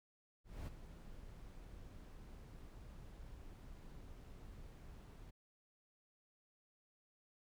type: noise with ADSR envelope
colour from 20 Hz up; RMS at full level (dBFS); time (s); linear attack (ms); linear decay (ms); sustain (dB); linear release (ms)
brown; -44; 0.44-5.31; 230; 22; -10; 14
effects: none